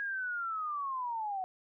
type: linear sweep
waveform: sine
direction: down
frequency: 1652 to 732 Hz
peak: -33 dBFS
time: 0-1.44 s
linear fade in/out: 0 ms
effects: none